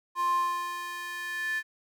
square tone with high-pass filter sweep, 350 Hz, F4, 4 cents sharp, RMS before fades -31 dBFS, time 0.15-1.63 s, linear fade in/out 50 ms, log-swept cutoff 970 to 1800 Hz, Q 8.5, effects none

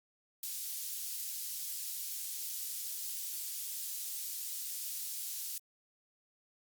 white high-pass noise, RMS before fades -40 dBFS, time 0.43-5.58 s, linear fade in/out 2 ms, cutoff 4900 Hz, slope 12 dB/octave, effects Opus 48 kbps

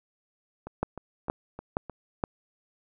two click trains, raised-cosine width 1 ms, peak -24 / -12 dBFS, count 5 / 4, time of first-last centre 0.67-1.897 / 0.83-2.238 s, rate 3.26 / 2.13 Hz, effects none

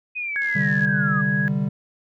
sine linear sweep, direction down, 2518 to 1185 Hz, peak -25 dBFS, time 0.15-1.22 s, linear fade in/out 20 ms
sine tone, 1662 Hz, G#6, 1 cent sharp, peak -22 dBFS, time 0.36-1.48 s, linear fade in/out 0 ms
click train, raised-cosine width 0.2 ms, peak -25 dBFS, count 33, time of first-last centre 0.42-0.848 s, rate 74.7 Hz
triangle chord, C suspended second, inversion none, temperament equal with one note detuned, 130.81 / 148.45 / 196 Hz, C3 / D3 / G3, 0 / +19 / 0 cents, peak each -26 / -22 / -21 dBFS, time 0.55-1.69 s, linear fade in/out 10 ms
effects none

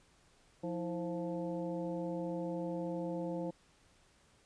harmonic tone with a mistuned harmonic, 174.61 Hz, F3, in tune, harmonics 1 / 2 / 3 / 4 / 5, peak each -40 / -40 / -40 / -50 / -49 dBFS, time 0.63-3.51 s, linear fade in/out 10 ms, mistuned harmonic 2, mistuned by -110 cents, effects pink hiss -67 dBFS RMS until 4.45 s + resampled to 22050 Hz

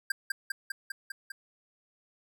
square tone with echo, 1598 Hz, G6, 33 cents sharp, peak -26 dBFS, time 0.1-0.12 s, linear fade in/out 5 ms, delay 200 ms, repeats 6, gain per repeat -2 dB, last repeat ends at 1.32 s, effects none

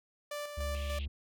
sawtooth tone with tremolo, 587.3 Hz, D5, in tune, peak -33 dBFS, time 0.31-0.99 s, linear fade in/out 5 ms, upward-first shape square, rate 3.4 Hz, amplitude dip 45%
triangle tone, 70.4 Hz, C#2, 27 cents sharp, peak -32 dBFS, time 0.57-1.08 s, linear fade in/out 10 ms
pink band-pass noise, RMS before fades -50 dBFS, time 0.74-1.06 s, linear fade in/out 10 ms, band 2400 to 3600 Hz, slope 48 dB/octave
effects none

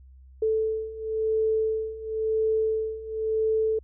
sine beating tone pair, 438.7 / 439.66 Hz, A4 / A4, -5 / -1 cents, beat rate 0.96 Hz, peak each -28 / -25 dBFS, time 0.42-3.79 s, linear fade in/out 5 ms, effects added 65 Hz sine -47 dBFS peak until 3.83 s

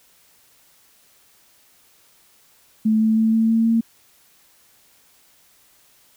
sine tone with pitch steps, 218.3 / 220.2 / 222.1 / 224 / 226 / 228 Hz, A3 / A3 / A3 / A3 / A3 / A#3, -13 / +2 / +16 / +31 / +47 / -38 cents, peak -14 dBFS, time 2.85-3.81 s, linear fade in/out 10 ms, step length 160 ms, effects white hiss -56 dBFS RMS until 6.16 s

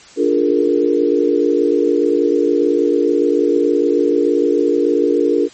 sine chord, Bb dominant seventh, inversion first, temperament just, 291.4 / 349.6 / 419.5 / 466.2 Hz, D4 / F4 / Ab4 / Bb4, -13 / +2 / +17 / 0 cents, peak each -17 dBFS, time 0.16-5.49 s, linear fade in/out 50 ms, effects white hiss -42 dBFS RMS until 5.53 s + MP3 32 kbps

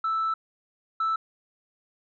sine tone pair in turn, 1318.5 / 1318.5 Hz, E6 / E6, 0 / 0 cents, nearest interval unison, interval 0 cents, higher neither, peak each -22 / -21 dBFS, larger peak second, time 0.04-0.34 / 1-1.16 s, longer first, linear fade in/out 5 ms, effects tanh soft clip ceiling -21 dBFS

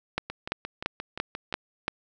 two click trains, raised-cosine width 0.3 ms, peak -10 / -18 dBFS, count 6 / 8, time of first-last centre 0.18-1.881 / 0.3-1.526 s, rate 2.94 / 5.71 Hz, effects none

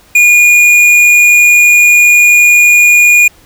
sine tone with tanh clipping, 2437 Hz, D#7, 37 cents flat, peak -4 dBFS, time 0.15-3.28 s, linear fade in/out 5 ms, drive 12 dB, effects pink hiss -43 dBFS RMS until 3.45 s

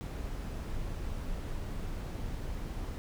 brown noise, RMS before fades -37 dBFS, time 0.01-2.98 s, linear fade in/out 0 ms, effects none

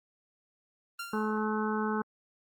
sawtooth tone with exponential decay, 1386 Hz, F6, 14 cents flat, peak -31 dBFS, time 0.99-1.45 s, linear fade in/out 5 ms, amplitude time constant 100 ms
harmonic tone, 215 Hz, A3, 40 cents flat, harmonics 1 / 2 / 4 / 5 / 6 / 7, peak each -31 / -34 / -37 / -38 / -39 / -39 dBFS, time 1.13-2.02 s, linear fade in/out 5 ms
effects Opus 24 kbps

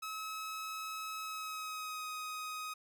sawtooth tone with pitch glide, 1287 to 1255.4 Hz, E6 to D#6, -42 to +15 cents, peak -36 dBFS, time 0.02-2.74 s, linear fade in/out 10 ms, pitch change -43 cents, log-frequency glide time 1.19-2.07 s, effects none

